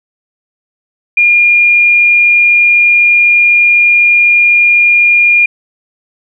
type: tone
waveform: sine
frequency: 2416 Hz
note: D7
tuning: 48 cents sharp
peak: -4 dBFS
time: 1.17-5.46 s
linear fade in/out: 5 ms
effects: none